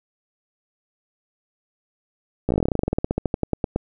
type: slowing click train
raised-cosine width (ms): 2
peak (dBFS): -7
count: 26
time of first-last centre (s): 2.49-3.761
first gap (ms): 15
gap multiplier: 1.09
effects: none